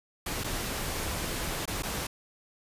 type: noise with dropouts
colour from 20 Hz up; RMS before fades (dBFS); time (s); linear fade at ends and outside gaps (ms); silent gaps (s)
pink; -33; 0.26-2.07; 5; 0.438-0.442 / 1.656-1.676 / 1.824-1.832
effects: resampled to 32000 Hz